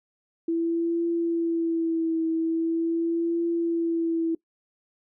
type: tone with vibrato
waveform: sine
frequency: 331.4 Hz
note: E4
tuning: 9 cents sharp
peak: -22 dBFS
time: 0.48-4.35 s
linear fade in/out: 5 ms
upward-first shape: triangle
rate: 0.42 Hz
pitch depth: 38 cents each way
effects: noise-tail reverb RT60 0.1 s tail -21 dB re dry